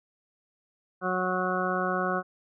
harmonic tone, 183.7 Hz, F#3, 12 cents flat, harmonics 1 / 2 / 3 / 4 / 6 / 7 / 8, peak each -33 / -33 / -33 / -33 / -33 / -33 / -33 dBFS, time 1.01-2.23 s, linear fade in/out 50 ms, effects none

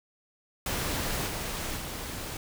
pink noise with level steps, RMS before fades -31 / -34 / -37 dBFS, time 0.66-2.37 s, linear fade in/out 2 ms, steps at 1.26 / 1.76 s, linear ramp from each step 20 ms, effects none

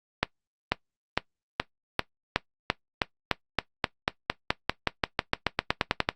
accelerating click train, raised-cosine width 0.3 ms, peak -5 dBFS, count 26, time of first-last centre 0.23-6.089 s, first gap 490 ms, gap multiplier 0.93, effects noise-tail reverb RT60 0.1 s tail -18 dB re dry + Opus 48 kbps

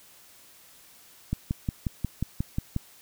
click train, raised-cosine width 5 ms, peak -14 dBFS, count 9, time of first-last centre 1.33-2.764 s, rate 5.58 Hz, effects white hiss -54 dBFS RMS until 3.01 s

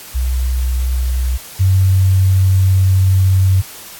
sine tone pair in turn, 63 / 94.39 Hz, B1 / F#2, +35 / +35 cents, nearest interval perfect fifth, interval 700 cents, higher second, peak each -13 / -8 dBFS, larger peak second, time 0.14-1.38 / 1.59-3.62 s, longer second, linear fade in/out 20 ms, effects white hiss -34 dBFS RMS until 3.99 s + AAC 64 kbps

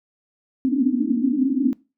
white band-pass noise, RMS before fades -20 dBFS, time 0.65-1.73 s, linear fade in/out 0 ms, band 240 to 290 Hz, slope 96 dB/octave, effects noise-tail reverb RT60 0.3 s tail -22 dB re dry

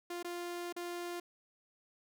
sawtooth tone with dropouts, 349.2 Hz, F4, in tune, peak -35 dBFS, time 0.1-1.2 s, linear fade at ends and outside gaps 5 ms, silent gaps 0.228-0.245 / 0.726-0.763 s, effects none

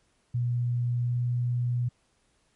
sine tone with pitch glide, 121.2 to 121.97 Hz, B2 to B2, -32 to -21 cents, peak -24 dBFS, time 0.34-1.89 s, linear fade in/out 10 ms, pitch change +11 cents, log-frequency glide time 1.06-1.12 s, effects pink hiss -69 dBFS RMS until 2.55 s + MP3 48 kbps

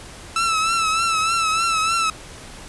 sawtooth tone with vibrato, 1318.5 Hz, E6, in tune, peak -14 dBFS, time 0.36-2.1 s, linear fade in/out 2 ms, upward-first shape triangle, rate 3.3 Hz, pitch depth 64 cents each way, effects pink hiss -39 dBFS RMS until 2.68 s + resampled to 24000 Hz

